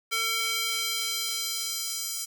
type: tone with high-pass filter sweep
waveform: square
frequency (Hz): 451.7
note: A4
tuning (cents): +45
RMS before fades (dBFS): -30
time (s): 0.11-2.26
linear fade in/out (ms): 20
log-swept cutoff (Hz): 1900 to 6400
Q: 1.1
effects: none